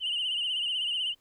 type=tone with vibrato; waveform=sine; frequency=2938 Hz; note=F#7; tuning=13 cents flat; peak=-26 dBFS; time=0-1.15 s; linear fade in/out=50 ms; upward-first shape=sine; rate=16 Hz; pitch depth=83 cents each way; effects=tanh soft clip ceiling -24 dBFS + pink hiss -69 dBFS RMS until 1.2 s